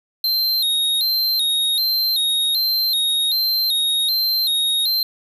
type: tone with vibrato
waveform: square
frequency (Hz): 3935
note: B7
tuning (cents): -7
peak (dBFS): -17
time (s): 0.24-5.03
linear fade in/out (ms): 2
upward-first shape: square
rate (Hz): 1.3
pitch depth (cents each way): 84
effects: none